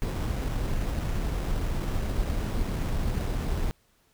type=noise with sample-and-hold; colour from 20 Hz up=brown; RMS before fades=-28 dBFS; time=0.02-3.71 s; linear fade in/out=0 ms; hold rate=4410 Hz; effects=pink hiss -66 dBFS RMS until 4.13 s